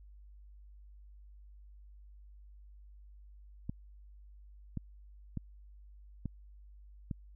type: clicks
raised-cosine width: 5 ms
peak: -24 dBFS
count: 5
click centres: 3.695 / 4.773 / 5.373 / 6.257 / 7.112 s
effects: added 50 Hz sine -52 dBFS peak until 7.35 s